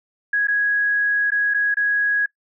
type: tone with dropouts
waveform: sine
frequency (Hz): 1661.2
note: G#6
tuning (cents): 0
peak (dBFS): -16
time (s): 0.33-2.26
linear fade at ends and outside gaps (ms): 5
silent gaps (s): 0.472-0.482 / 1.305-1.318 / 1.539-1.544 / 1.743-1.769
effects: noise-tail reverb RT60 0.1 s tail -22 dB re dry